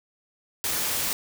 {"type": "noise", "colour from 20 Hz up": "white", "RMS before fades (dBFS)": -27, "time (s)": [0.64, 1.13], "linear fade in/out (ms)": 0, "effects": []}